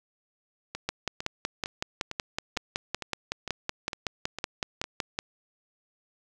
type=two click trains; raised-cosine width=0.2 ms; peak=-11 / -17 dBFS; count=24 / 10; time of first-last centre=0.89-5.189 / 0.75-4.841 s; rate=5.35 / 2.2 Hz; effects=none

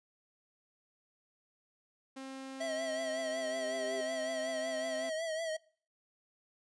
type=tone with pitch glide; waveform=sawtooth; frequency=266.7 to 261.8 Hz; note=C4 to C4; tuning=+33 to +1 cents; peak=-39 dBFS; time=2.16-5.1 s; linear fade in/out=10 ms; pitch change=-32 cents; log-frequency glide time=2.57-3.63 s
type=tone with vibrato; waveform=square; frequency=645 Hz; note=E5; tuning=38 cents flat; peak=-35 dBFS; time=2.6-5.57 s; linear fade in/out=10 ms; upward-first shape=triangle; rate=5.4 Hz; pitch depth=68 cents each way
type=tone with exponential growth; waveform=sine; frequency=396.9 Hz; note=G4; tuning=22 cents sharp; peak=-38 dBFS; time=2.72-4.01 s; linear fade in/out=5 ms; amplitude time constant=280 ms
effects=noise-tail reverb RT60 0.5 s tail -25 dB re dry + resampled to 22050 Hz

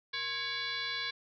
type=tone with frequency modulation; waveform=sine; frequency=2839 Hz; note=F7; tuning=28 cents sharp; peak=-33 dBFS; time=0.13-1.11 s; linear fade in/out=10 ms; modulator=592 Hz; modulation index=2.7; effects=none

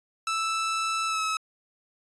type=tone with pitch glide; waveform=sawtooth; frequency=1318.5 to 1292.1 Hz; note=E6 to E6; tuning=0 to -35 cents; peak=-22 dBFS; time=0.27-1.37 s; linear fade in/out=2 ms; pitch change=-35 cents; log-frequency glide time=1.07-1.21 s; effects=resampled to 22050 Hz

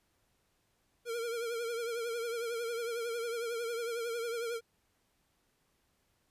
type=tone with vibrato; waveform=square; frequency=466.2 Hz; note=A#4; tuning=in tune; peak=-35 dBFS; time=1.05-4.61 s; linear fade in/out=50 ms; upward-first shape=triangle; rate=11 Hz; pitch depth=69 cents each way; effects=pink hiss -75 dBFS RMS until 6.3 s + resampled to 32000 Hz

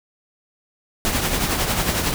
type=noise with tremolo; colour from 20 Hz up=pink; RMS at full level=-19 dBFS; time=1.05-2.14 s; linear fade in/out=0 ms; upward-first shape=triangle; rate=11 Hz; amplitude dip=55%; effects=none

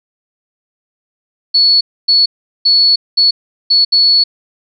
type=tone bursts at uneven times; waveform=sine; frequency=4408 Hz; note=C#8; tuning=11 cents flat; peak=-6 dBFS; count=6; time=1.54-1.81 / 2.08-2.26 / 2.65-2.96 / 3.17-3.31 / 3.7-3.85 / 3.92-4.24 s; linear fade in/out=10 ms; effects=none

